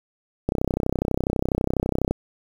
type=click train; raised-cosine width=2 ms; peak=-8 dBFS; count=53; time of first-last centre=0.49-2.11 s; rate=32.1 Hz; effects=7-bit